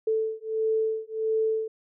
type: beating tone pair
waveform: sine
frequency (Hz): 440 / 441.5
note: A4 / A4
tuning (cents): 0 / +6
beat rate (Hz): 1.5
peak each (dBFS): -27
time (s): 0.07-1.68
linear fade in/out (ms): 5
effects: none